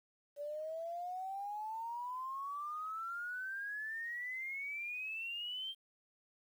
sine exponential sweep, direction up, 572 to 3190 Hz, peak -39 dBFS, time 0.36-5.75 s, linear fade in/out 50 ms, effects 11-bit

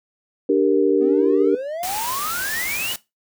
sine chord, G minor, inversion second, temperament equal, 293.7 / 392 / 466.2 Hz, D4 / G4 / Bb4, 0 / 0 / 0 cents, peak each -18 dBFS, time 0.49-1.55 s, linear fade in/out 5 ms
triangle exponential sweep, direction up, 238.7 to 3028 Hz, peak -23 dBFS, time 1-2.94 s, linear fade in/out 20 ms
white noise, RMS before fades -28 dBFS, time 1.83-2.96 s, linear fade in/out 2 ms
effects noise-tail reverb RT60 0.2 s tail -17 dB re dry

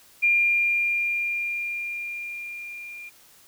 sine tone with level ramp, 2400 Hz, D7, 37 cents sharp, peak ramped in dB -16 to -37 dBFS, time 0.22-3.1 s, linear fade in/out 20 ms, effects white hiss -54 dBFS RMS until 3.47 s

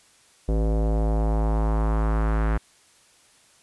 square tone with low-pass filter sweep, 54.2 Hz, A1, 25 cents flat, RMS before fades -22 dBFS, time 0.48-2.58 s, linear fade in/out 10 ms, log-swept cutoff 500 to 1600 Hz, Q 1.9, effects white hiss -57 dBFS RMS until 3.62 s + resampled to 24000 Hz

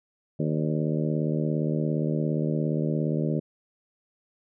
harmonic tone with a mistuned harmonic, 77.3 Hz, D#2, 11 cents flat, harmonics 2 / 3 / 4 / 5 / 6 / 7 / 8, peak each -26 / -30 / -32 / -34 / -36 / -37 / -38 dBFS, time 0.39-3.4 s, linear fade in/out 10 ms, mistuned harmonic 8, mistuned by -48 cents, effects none

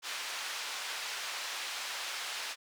white band-pass noise, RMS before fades -39 dBFS, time 0.02-2.56 s, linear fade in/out 50 ms, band 810 to 4600 Hz, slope 12 dB/octave, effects none

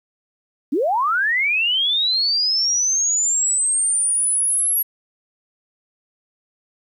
sine linear sweep, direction up, 242.5 to 11460 Hz, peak -16 dBFS, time 0.72-4.83 s, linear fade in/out 10 ms, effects 9-bit

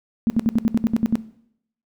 sine tone bursts, 227.2 Hz, A#3, 44 cents flat, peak -14 dBFS, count 10, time 0.27-1.155 s, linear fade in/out 0 ms, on 30 ms, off 65 ms, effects noise-tail reverb RT60 0.7 s tail -17 dB re dry

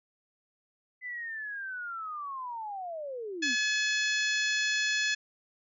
sine linear sweep, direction down, 2021 to 218 Hz, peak -35 dBFS, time 1.01-3.56 s, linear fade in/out 50 ms
harmonic tone, 853 Hz, G#5, 46 cents sharp, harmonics 2 / 3 / 4 / 5 / 6 / 7 / 8, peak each -29 / -33 / -35 / -37 / -39 / -40 / -41 dBFS, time 3.42-5.15 s, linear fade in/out 10 ms
effects none

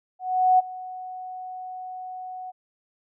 sine tone with ADSR envelope, 740 Hz, F#5, in tune, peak -13 dBFS, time 0.19-2.52 s, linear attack 400 ms, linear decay 18 ms, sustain -20 dB, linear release 26 ms, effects none

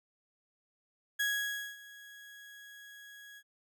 35% pulse tone with ADSR envelope, 1661.2 Hz, G#6, in tune, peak -27 dBFS, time 1.19-3.43 s, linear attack 13 ms, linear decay 560 ms, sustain -21 dB, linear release 55 ms, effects none

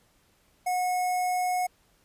square tone with notch filter, 728 Hz, F#5, 28 cents flat, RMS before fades -27 dBFS, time 0.66-1.67 s, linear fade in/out 10 ms, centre 3600 Hz, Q 0.86, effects pink hiss -65 dBFS RMS until 2.04 s + resampled to 32000 Hz

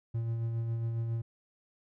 triangle tone with tremolo, 115 Hz, A#2, 23 cents flat, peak -27 dBFS, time 0.14-1.22 s, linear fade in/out 10 ms, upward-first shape sine, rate 7.3 Hz, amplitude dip 30%, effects none

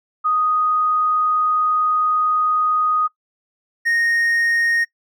sine / triangle tone pair in turn, 1244.5 / 1857.7 Hz, D#6 / A#6, 0 / -6 cents, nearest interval perfect fifth, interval 694 cents, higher second, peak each -15 / -14 dBFS, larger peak second, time 0.24-3.08 / 3.85-4.85 s, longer first, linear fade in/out 20 ms, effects noise-tail reverb RT60 0.1 s tail -19 dB re dry

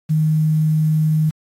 sine tone with quantisation, 155.56 Hz, D#3, in tune, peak -13 dBFS, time 0.09-1.31 s, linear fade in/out 20 ms, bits 7, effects AAC 48 kbps

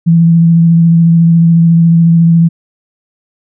sine tone with vibrato, 166.9 Hz, E3, 22 cents sharp, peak -3 dBFS, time 0.06-2.49 s, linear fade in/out 20 ms, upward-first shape triangle, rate 14 Hz, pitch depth 21 cents each way, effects none

